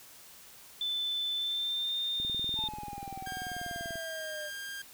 sine tone with pitch glide, 3520 to 3629 Hz, A7 to A#7, 0 to -47 cents, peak -30 dBFS, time 0.81-2.68 s, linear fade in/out 2 ms, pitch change +53 cents, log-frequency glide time 1.35-1.96 s
click train, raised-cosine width 3 ms, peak -32 dBFS, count 37, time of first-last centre 2.2-3.956 s, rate 20.5 Hz
triangle exponential sweep, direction down, 880 to 597 Hz, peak -38 dBFS, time 2.55-4.51 s, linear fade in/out 50 ms
sawtooth tone, 1604 Hz, G6, 39 cents sharp, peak -35 dBFS, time 3.26-4.82 s, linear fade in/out 5 ms
effects white hiss -53 dBFS RMS until 4.93 s

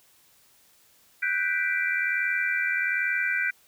sine chord, G major seventh, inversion third, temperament equal with one note detuned, 1486.8 / 1568 / 1975.5 / 2349 Hz, F#6 / G6 / B6 / D7, +8 / 0 / 0 / 0 cents, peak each -29 dBFS, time 1.22-3.51 s, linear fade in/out 10 ms, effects white hiss -60 dBFS RMS until 3.67 s

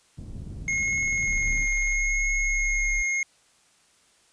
pink low-pass noise, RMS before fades -37 dBFS, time 0.17-1.67 s, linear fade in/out 20 ms, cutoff 190 Hz, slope 12 dB/octave
square tone with vibrato, 2154 Hz, C7, 50 cents sharp, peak -24 dBFS, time 0.68-3.23 s, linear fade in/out 2 ms, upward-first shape triangle, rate 0.76 Hz, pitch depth 11 cents each way
click train, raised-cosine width 0.3 ms, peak -31 dBFS, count 26, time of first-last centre 0.68-1.924 s, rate 20.1 Hz
sine tone, 34.61 Hz, C#1, 2 cents flat, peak -27 dBFS, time 1.27-3.03 s, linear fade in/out 20 ms
effects white hiss -61 dBFS RMS until 4.32 s + resampled to 22050 Hz

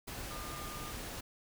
sine tone in noise, 1208 Hz, D6, 48 cents sharp, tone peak -47 dBFS, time 0.3-0.92 s, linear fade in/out 10 ms, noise pink, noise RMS -43 dBFS, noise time 0.07-1.21 s, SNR -7 dB, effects none

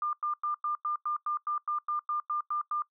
sine tone bursts, 1200 Hz, D6, 37 cents sharp, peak -28 dBFS, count 14, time 0.02-2.821 s, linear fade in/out 2 ms, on 110 ms, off 97 ms, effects noise-tail reverb RT60 0.1 s tail -21 dB re dry

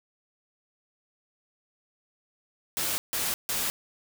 white noise bursts, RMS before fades -29 dBFS, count 3, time 2.77-3.7 s, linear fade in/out 0 ms, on 210 ms, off 150 ms, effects none

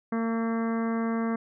harmonic tone with a mistuned harmonic, 227.8 Hz, A#3, 40 cents flat, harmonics 1 / 2 / 3 / 4 / 5 / 6 / 7 / 8 / 9, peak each -26 / -34 / -38 / -42 / -38 / -44 / -43 / -48 / -47 dBFS, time 0.12-1.36 s, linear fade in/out 5 ms, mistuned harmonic 6, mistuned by -28 cents, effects none

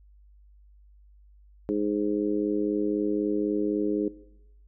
harmonic tone, 103.9 Hz, G#2, 1 cent sharp, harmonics 2 / 3 / 4 / 5, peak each -32 / -27 / -28 / -37 dBFS, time 1.69-4.08 s, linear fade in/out 0 ms, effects noise-tail reverb RT60 0.9 s tail -19 dB re dry + added 50 Hz sine -52 dBFS peak until 4.67 s

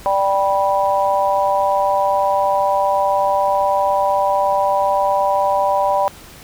sine chord, G major, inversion second, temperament just, 588 / 784 / 980 Hz, D5 / G5 / B5, +2 / 0 / -14 cents, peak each -18 dBFS, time 0.06-6.08 s, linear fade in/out 0 ms, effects pink hiss -40 dBFS RMS until 6.43 s

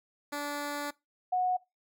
10% pulse / sine tone pair in turn, 290 / 732.3 Hz, D4 / F#5, -22 / -18 cents, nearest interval octave + major third, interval 1604 cents, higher second, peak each -25 dBFS, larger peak neither, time 0.32-0.91 / 1.32-1.57 s, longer first, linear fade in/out 10 ms, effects noise-tail reverb RT60 0.2 s tail -21 dB re dry

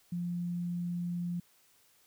sine tone, 174.61 Hz, F3, in tune, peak -32 dBFS, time 0.12-1.4 s, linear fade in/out 5 ms, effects white hiss -66 dBFS RMS until 2.06 s

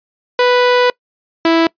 sawtooth tone pair in turn, 493.9 / 329.6 Hz, B4 / E4, 0 / 0 cents, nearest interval perfect fifth, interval 700 cents, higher first, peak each -5 dBFS, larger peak neither, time 0.39-0.9 / 1.45-1.67 s, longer first, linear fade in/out 2 ms, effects noise-tail reverb RT60 0.1 s tail -24 dB re dry + resampled to 11025 Hz

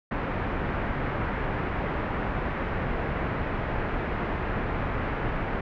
pink low-pass noise, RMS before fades -29 dBFS, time 0.11-5.61 s, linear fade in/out 5 ms, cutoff 2100 Hz, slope 24 dB/octave, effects none

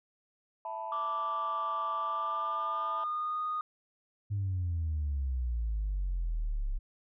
sine chord, E suspended fourth, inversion none, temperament equal, 659.3 / 880 / 987.8 Hz, E5 / A5 / B5, 0 / 0 / 0 cents, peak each -41 / -38 / -40 dBFS, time 0.65-3.04 s, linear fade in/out 2 ms
sine tone with pitch glide, 1171 to 1235.6 Hz, D6 to D#6, -5 to -12 cents, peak -30 dBFS, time 0.92-3.61 s, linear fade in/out 2 ms, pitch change +93 cents, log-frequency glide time 1.98-3.41 s
sine exponential sweep, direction down, 103.83 to 32.7 Hz, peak -28 dBFS, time 4.3-6.79 s, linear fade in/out 20 ms
effects tanh soft clip ceiling -26 dBFS

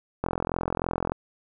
click train, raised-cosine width 1 ms, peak -12 dBFS, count 39, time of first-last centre 0.24-1.12 s, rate 43.2 Hz, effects none

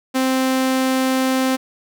sawtooth tone, 261.3 Hz, C4, 2 cents flat, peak -12 dBFS, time 0.14-1.57 s, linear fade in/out 20 ms, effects none

